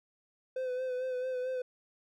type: tone with vibrato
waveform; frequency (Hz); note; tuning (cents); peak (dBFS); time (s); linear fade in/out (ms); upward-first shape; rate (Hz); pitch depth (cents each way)
triangle; 509; C5; -48; -30; 0.56-1.62; 5; sine; 4.5; 33
effects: none